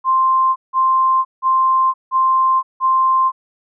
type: tone bursts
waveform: sine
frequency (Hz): 1050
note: C6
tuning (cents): +6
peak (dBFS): -11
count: 5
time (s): 0.04-3.32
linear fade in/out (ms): 50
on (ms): 520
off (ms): 170
effects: none